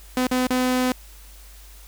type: tone with dropouts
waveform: sawtooth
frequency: 253.4 Hz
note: B3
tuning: 45 cents sharp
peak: -15 dBFS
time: 0.17-0.92 s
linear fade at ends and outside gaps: 2 ms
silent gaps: 0.27-0.313 / 0.469-0.504 s
effects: added 50 Hz sine -43 dBFS peak until 1.87 s + white hiss -49 dBFS RMS until 1.87 s